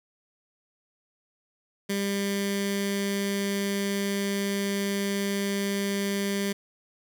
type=tone with notch filter; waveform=15% pulse; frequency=199.2 Hz; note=G3; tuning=28 cents sharp; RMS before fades=-28 dBFS; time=1.89-6.53 s; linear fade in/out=10 ms; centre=760 Hz; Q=0.74; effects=none